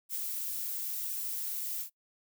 violet noise with ADSR envelope, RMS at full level -34 dBFS, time 0.09-1.9 s, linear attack 59 ms, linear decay 18 ms, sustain -2 dB, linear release 96 ms, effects noise-tail reverb RT60 0.1 s tail -21 dB re dry

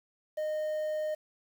triangle tone with quantisation, 615 Hz, D#5, 20 cents flat, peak -28 dBFS, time 0.37-1.15 s, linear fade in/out 10 ms, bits 9, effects none

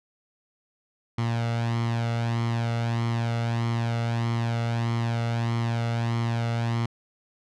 sawtooth tone with flanger, 116.4 Hz, A#2, 2 cents flat, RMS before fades -26 dBFS, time 1.18-6.86 s, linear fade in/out 5 ms, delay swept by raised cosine 0.94 to 1.45 ms, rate 1.6 Hz, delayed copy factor +0.6, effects low-pass 5000 Hz 12 dB/octave

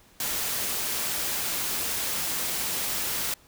white noise, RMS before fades -29 dBFS, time 0.2-3.34 s, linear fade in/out 2 ms, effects pink hiss -57 dBFS RMS until 3.47 s

